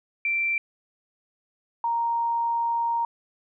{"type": "tone pair in turn", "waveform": "sine", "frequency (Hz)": [2349, 932.2], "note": ["D7", "A#5"], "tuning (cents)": [0, 0], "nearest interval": "octave + major third", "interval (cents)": 1600, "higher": "first", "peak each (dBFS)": -22, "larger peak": "neither", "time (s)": [[0.25, 0.58], [1.84, 3.05]], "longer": "second", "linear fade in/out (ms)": 2, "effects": []}